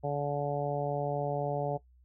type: harmonic tone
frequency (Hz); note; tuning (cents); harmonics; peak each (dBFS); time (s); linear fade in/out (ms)
143.9; D3; -35; 1 / 2 / 3 / 4 / 5 / 6; -34 / -42 / -36 / -34 / -36 / -43; 0.03-1.78; 20
effects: noise-tail reverb RT60 0.1 s tail -17 dB re dry + added 62 Hz sine -58 dBFS peak until 2.04 s